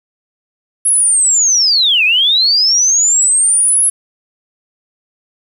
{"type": "linear two-way sweep", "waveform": "sine", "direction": "down then up", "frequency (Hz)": [10850, 2408, 10850], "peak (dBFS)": -8, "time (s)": [0.85, 3.9], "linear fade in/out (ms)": 10, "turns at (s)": 2.04, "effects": ["7-bit"]}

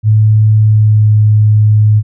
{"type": "tone with pitch glide", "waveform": "sine", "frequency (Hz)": [107.9, 106.6], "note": ["A2", "G#2"], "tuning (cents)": [-33, 46], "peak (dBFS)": -4, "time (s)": [0.03, 2.03], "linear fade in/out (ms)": 50, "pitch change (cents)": -21, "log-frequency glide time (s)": [0.57, 1.11], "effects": []}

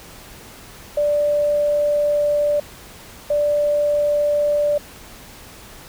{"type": "tone pair in turn", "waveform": "sine", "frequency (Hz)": [587.3, 587.3], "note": ["D5", "D5"], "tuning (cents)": [0, 0], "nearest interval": "unison", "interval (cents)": 0, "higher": "neither", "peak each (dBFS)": -15, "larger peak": "neither", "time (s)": [[0.97, 2.6], [3.3, 4.78]], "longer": "first", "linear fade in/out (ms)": 5, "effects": ["pink hiss -41 dBFS RMS until 5.88 s"]}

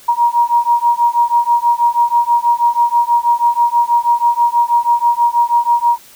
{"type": "beating tone pair", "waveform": "sine", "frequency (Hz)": [945, 951.2], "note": ["A#5", "A#5"], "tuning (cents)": [23, 35], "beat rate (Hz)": 6.2, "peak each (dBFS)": -13, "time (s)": [0.08, 5.98], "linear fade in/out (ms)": 10, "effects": ["white hiss -42 dBFS RMS until 6.15 s"]}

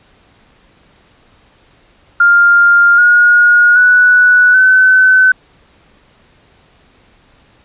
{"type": "tone with pitch steps", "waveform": "sine", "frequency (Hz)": [1401, 1438.7, 1477.5, 1517.2], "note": ["F6", "F#6", "F#6", "F#6"], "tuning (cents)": [5, -49, -3, 43], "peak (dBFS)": -4, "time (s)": [2.2, 5.32], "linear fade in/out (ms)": 5, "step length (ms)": 780, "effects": ["pink hiss -49 dBFS RMS until 7.64 s", "resampled to 8000 Hz"]}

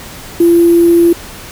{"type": "tone with sample-and-hold", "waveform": "sine", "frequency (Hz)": 340.5, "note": "F4", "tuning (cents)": -44, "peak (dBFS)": -4, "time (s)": [0.4, 1.13], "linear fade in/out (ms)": 5, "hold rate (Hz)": 11025, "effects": ["pink hiss -30 dBFS RMS until 1.51 s"]}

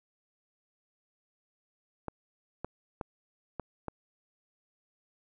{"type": "clicks", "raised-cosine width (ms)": 1, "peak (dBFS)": -21, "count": 5, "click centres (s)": [2.083, 2.646, 3.012, 3.597, 3.883], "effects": []}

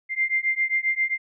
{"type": "beating tone pair", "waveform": "sine", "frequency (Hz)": [2093, 2100.5], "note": ["C7", "C7"], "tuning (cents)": [0, 6], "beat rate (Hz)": 7.5, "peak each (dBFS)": -24, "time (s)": [0.09, 1.18], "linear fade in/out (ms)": 50, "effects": []}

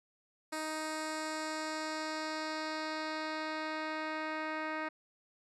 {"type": "tone with low-pass filter sweep", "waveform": "10% pulse", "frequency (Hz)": 312.1, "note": "D#4", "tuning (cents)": 5, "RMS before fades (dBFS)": -38, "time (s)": [0.52, 4.89], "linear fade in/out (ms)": 10, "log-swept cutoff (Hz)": [10000, 2400], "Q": 1.4, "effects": []}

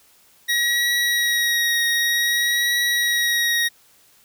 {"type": "tone with vibrato", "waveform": "25% pulse", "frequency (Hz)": 1899, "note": "A#6", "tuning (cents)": 32, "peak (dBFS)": -14, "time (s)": [0.48, 3.69], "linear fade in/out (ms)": 20, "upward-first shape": "triangle", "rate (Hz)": 0.54, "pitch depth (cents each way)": 22, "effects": ["white hiss -55 dBFS RMS until 4.24 s"]}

